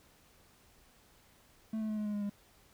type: tone with pitch steps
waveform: triangle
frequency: 220 / 217.1 / 214.2 / 211.4 / 208.6 / 205.9 / 203.1 Hz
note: A3 / A3 / A3 / G#3 / G#3 / G#3 / G#3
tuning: 0 / -23 / -46 / +31 / +8 / -15 / -38 cents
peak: -31 dBFS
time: 1.73-2.297 s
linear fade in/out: 5 ms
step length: 81 ms
effects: pink hiss -64 dBFS RMS until 2.73 s